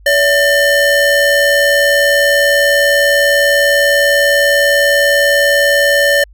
square ring-modulated tone, 610 Hz, D#5, 34 cents flat, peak -6 dBFS, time 0.06-6.24 s, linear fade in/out 5 ms, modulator 1180 Hz, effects added 50 Hz sine -38 dBFS peak until 6.33 s

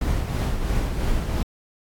brown noise with tremolo, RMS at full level -21 dBFS, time 0.01-1.43 s, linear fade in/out 5 ms, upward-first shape triangle, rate 3 Hz, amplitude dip 50%, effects AAC 64 kbps

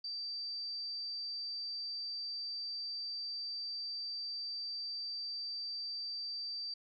sine tone, 4659 Hz, D8, 15 cents flat, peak -38 dBFS, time 0.04-6.74 s, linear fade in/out 5 ms, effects none

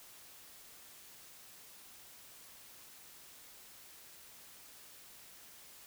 silence, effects white hiss -56 dBFS RMS until 5.86 s

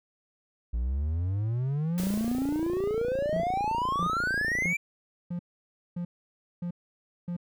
triangle exponential sweep, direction up, 55.7 to 2374 Hz, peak -24 dBFS, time 0.73-4.77 s, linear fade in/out 10 ms
white noise with exponential decay, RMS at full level -39 dBFS, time 1.98-3.64 s, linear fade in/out 0 ms, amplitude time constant 360 ms
click train, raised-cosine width 2 ms, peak -23 dBFS, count 77, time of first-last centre 2-4.657 s, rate 28.6 Hz
triangle tone bursts, 174.61 Hz, F3, in tune, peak -28 dBFS, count 7, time 3.33-7.366 s, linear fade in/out 5 ms, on 88 ms, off 570 ms
effects none

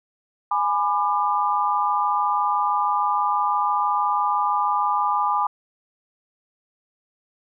sine chord, G# diminished, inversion none, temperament just, 830.6 / 996.7 / 1196.1 Hz, G#5 / B5 / D6, 0 / +16 / +31 cents, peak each -23 dBFS, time 0.51-5.47 s, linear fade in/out 5 ms, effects none

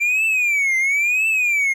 triangle tone with vibrato, 2349 Hz, D7, in tune, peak -14 dBFS, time 0-1.74 s, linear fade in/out 20 ms, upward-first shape triangle, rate 0.98 Hz, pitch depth 220 cents each way, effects none

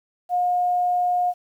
sine tone, 716 Hz, F5, 43 cents sharp, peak -18 dBFS, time 0.29-1.34 s, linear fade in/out 50 ms, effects 9-bit

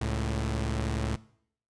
sawtooth tone pair together, 69.3 / 110 Hz, C#2 / A2, 0 / 0 cents, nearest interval minor sixth, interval 800 cents, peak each -27 dBFS, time 0.01-1.16 s, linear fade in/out 5 ms, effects noise-tail reverb RT60 0.6 s tail -19 dB re dry + resampled to 22050 Hz

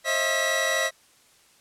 sawtooth tone cluster, 535 / 630 / 674 / 1942 Hz, C5 / D#5 / E5 / B6, +38 / +21 / +38 / -30 cents, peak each -26 / -25 / -28 / -21 dBFS, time 0.04-0.91 s, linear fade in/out 50 ms, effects white hiss -58 dBFS RMS until 1.6 s + low-pass 10000 Hz 12 dB/octave

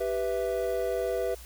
triangle chord, E minor, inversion first, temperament equal, 392 / 493.9 / 659.3 Hz, G4 / B4 / E5, 0 / 0 / 0 cents, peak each -30 / -28 / -30 dBFS, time 0-1.35 s, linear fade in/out 10 ms, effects added 59 Hz sine -45 dBFS peak until 1.45 s + white hiss -50 dBFS RMS until 1.45 s

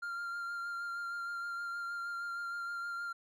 triangle tone with vibrato, 1392 Hz, F6, 6 cents flat, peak -35 dBFS, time 0.02-3.13 s, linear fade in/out 10 ms, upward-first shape sine, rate 6.4 Hz, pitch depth 17 cents each way, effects none

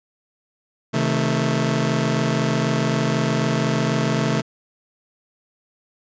sawtooth chord, A diminished, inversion first, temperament just, 132 / 158.4 / 220 Hz, C3 / Eb3 / A3, +16 / +31 / 0 cents, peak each -19 dBFS, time 0.93-4.42 s, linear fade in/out 20 ms, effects resampled to 16000 Hz

